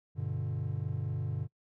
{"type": "chord", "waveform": "triangle", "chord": "G major", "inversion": "none", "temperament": "equal with one note detuned", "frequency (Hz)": [98, 121.7, 146.83], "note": ["G2", "B2", "D3"], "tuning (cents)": [0, -25, 0], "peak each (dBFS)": -34, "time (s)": [0.15, 1.48], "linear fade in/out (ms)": 50, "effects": ["noise-tail reverb RT60 0.1 s tail -23 dB re dry", "tanh soft clip ceiling -21 dBFS"]}